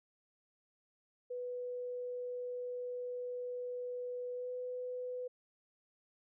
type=tone with pitch glide; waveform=sine; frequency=493.9 to 499.4 Hz; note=B4 to B4; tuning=0 to +19 cents; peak=-38 dBFS; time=1.3-5.28 s; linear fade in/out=10 ms; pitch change=+19 cents; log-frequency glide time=4.34-4.5 s; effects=none